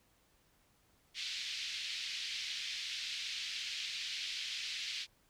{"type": "band-pass noise", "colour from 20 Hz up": "white", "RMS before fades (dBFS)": -41, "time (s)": [1.14, 5.07], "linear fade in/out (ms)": 50, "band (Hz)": [2300, 4600], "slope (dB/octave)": 24, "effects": ["pink hiss -71 dBFS RMS until 5.29 s"]}